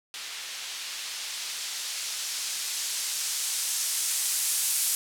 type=noise with low-pass filter sweep; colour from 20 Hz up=violet; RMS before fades=-31 dBFS; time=0.14-4.95 s; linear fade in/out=0 ms; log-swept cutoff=3100 to 9600 Hz; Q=0.79; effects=none